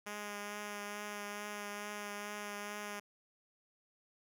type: tone with vibrato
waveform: 5% pulse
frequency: 206.4 Hz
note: G#3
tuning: 10 cents flat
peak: -30 dBFS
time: 0.06-3 s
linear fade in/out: 10 ms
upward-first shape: triangle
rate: 2.3 Hz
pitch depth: 17 cents each way
effects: none